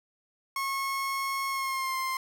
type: tone with pitch glide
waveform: 30% pulse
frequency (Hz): 1090 to 1050.4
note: C#6 to C6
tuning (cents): -29 to +6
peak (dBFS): -26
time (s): 0.56-2.17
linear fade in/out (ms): 2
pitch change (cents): -65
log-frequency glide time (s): 1.49-1.97
effects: none